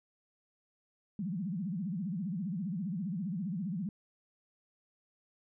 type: tone with vibrato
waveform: sine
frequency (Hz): 185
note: F#3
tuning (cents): 0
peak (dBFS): -33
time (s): 1.19-3.89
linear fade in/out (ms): 2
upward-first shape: sine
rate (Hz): 15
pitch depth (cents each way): 250
effects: none